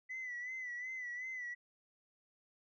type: tone with vibrato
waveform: sine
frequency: 1996 Hz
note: B6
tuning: 18 cents sharp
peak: -39 dBFS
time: 0.09-1.55 s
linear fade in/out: 20 ms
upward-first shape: sine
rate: 2.7 Hz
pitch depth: 61 cents each way
effects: tanh soft clip ceiling -37 dBFS